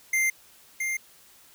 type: tone pair in turn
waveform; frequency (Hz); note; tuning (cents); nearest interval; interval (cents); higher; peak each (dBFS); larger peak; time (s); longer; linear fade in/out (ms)
square; 2093 / 2106; C7 / C7; 0 / +11; unison; 11; second; -22 / -27; first; 0.13-0.3 / 0.8-0.97; neither; 5
effects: white hiss -55 dBFS RMS until 1.54 s